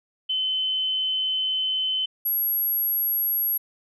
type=tone pair in turn; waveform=sine; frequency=3052 / 11523 Hz; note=G7 / F#9; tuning=-47 / -47 cents; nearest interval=octave + major seventh; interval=2300 cents; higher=second; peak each=-22 / -21 dBFS; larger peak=second; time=0.29-2.06 / 2.25-3.58 s; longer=first; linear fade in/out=10 ms; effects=none